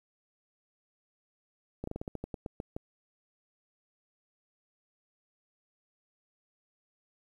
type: slowing click train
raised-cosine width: 2 ms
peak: -23 dBFS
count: 12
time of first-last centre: 1.84-2.765 s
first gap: 34 ms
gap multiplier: 1.17
effects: 10-bit